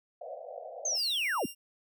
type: band-pass noise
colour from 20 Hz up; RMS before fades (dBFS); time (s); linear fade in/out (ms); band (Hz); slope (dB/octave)
white; -43; 0.21-0.98; 5; 490 to 730; 96
type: linear sweep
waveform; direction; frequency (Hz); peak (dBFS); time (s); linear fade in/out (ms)
sine; down; 6490 to 160; -28; 0.85-1.46; 5
type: tone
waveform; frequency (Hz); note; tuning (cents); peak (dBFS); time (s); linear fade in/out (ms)
10% pulse; 2794; F7; 0; -32; 0.94-1.55; 50
effects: none